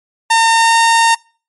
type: tone with pitch glide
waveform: sawtooth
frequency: 910 to 916.9 Hz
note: A#5 to A#5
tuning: -42 to -29 cents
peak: -4 dBFS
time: 0.3-1.15 s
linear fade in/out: 10 ms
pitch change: +13 cents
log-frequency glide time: 0.5-0.77 s
effects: noise-tail reverb RT60 0.4 s tail -26 dB re dry + MP3 48 kbps